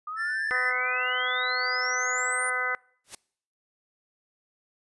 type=exponential sweep; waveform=sine; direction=up; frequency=1207 to 9397 Hz; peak=-32 dBFS; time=0.07-2.5 s; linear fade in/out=5 ms
type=tone; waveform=triangle; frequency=1768 Hz; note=A6; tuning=8 cents sharp; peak=-26 dBFS; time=0.16-0.73 s; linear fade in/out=50 ms
type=harmonic tone; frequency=251.7 Hz; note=B3; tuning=33 cents sharp; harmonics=2 / 3 / 4 / 5 / 6 / 7 / 8; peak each=-37 / -39 / -40 / -32 / -30 / -41 / -30 dBFS; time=0.51-2.75 s; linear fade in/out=0 ms
type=noise with exponential growth; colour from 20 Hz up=white; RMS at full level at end=-34 dBFS; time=3.04-3.15 s; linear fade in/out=5 ms; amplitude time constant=23 ms
effects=noise-tail reverb RT60 0.6 s tail -24 dB re dry + resampled to 24000 Hz